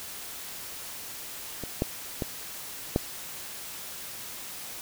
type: clicks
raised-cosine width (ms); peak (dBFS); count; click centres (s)
2; -21 / -11 / -15 / -9; 4; 1.637 / 1.821 / 2.222 / 2.961
effects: white hiss -40 dBFS RMS until 4.81 s

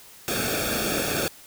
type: noise with comb filter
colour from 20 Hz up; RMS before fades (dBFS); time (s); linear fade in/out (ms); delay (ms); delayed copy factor
pink; -26; 0.28-1.28; 0; 1; -0.9
effects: white hiss -48 dBFS RMS until 1.46 s

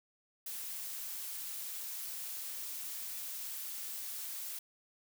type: noise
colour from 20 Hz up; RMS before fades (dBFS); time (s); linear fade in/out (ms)
blue; -42; 0.46-4.59; 5
effects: none

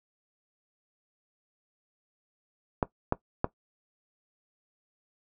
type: clicks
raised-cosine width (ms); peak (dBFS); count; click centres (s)
1; -10; 3; 2.828 / 3.124 / 3.444
effects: noise-tail reverb RT60 0.1 s tail -17 dB re dry

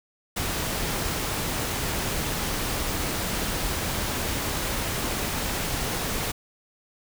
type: noise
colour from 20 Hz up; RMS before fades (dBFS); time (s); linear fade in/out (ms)
pink; -28; 0.36-6.32; 10
effects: none

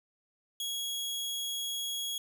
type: tone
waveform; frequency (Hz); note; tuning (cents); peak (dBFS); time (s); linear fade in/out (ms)
sawtooth; 3322; G#7; 0; -30; 0.6-2.18; 2
effects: 11-bit

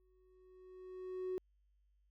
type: tone with exponential growth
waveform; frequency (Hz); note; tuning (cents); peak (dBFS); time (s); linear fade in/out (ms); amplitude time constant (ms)
triangle; 370; F#4; 0; -32; 0-1.38; 0; 300
effects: tanh soft clip ceiling -33 dBFS + added 50 Hz sine -70 dBFS peak until 2.1 s

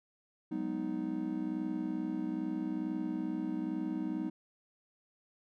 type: chord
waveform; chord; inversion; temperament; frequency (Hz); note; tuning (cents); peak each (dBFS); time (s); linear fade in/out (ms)
triangle; G# minor seventh; third; just; 186.89 / 207.7 / 249.2 / 311.5; F#3 / G#3 / B3 / D#4; +18 / 0 / +16 / +2; -39 / -40 / -37 / -34; 0.51-4.3; 10
effects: none

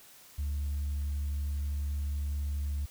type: tone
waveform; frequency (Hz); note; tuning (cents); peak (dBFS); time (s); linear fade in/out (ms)
sine; 72; D2; -34; -28; 0.38-2.86; 10
effects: tanh soft clip ceiling -28 dBFS + white hiss -55 dBFS RMS until 2.9 s

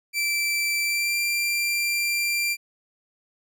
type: tone with pitch glide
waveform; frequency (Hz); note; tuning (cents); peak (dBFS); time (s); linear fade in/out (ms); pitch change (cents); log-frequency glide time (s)
sawtooth; 2335 to 2368; D7 to D7; -11 to +14; -19; 0.13-2.57; 50; +25; 0.83-1.17
effects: none

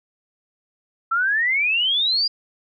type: exponential sweep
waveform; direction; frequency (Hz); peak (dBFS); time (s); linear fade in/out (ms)
sine; up; 1318.5 to 4900; -17; 1.11-2.28; 10
effects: none

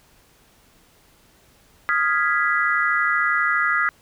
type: chord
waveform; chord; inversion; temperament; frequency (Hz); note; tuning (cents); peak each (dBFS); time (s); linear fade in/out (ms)
sine; F half-diminished seventh; third; equal; 1244.5 / 1396.9 / 1661.2 / 1975.5; Eb6 / F6 / Ab6 / Cb7; 0 / 0 / 0 / 0; -23; 1.89-3.89; 0
effects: pink hiss -56 dBFS RMS until 4.01 s

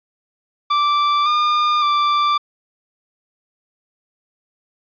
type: tone with pitch steps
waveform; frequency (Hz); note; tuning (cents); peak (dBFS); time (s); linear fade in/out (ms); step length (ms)
45% pulse; 1170 / 1208 / 1175; D6 / D6 / D6; -7 / +48 / +1; -14; 0.7-2.38; 10; 560
effects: resampled to 11025 Hz

